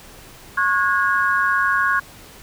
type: tone cluster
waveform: sine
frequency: 1094 / 1449 / 1646 Hz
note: C#6 / F#6 / G#6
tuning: -23 / -37 / -16 cents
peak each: -20 dBFS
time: 0.57-2 s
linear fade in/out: 10 ms
effects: pink hiss -43 dBFS RMS until 2.42 s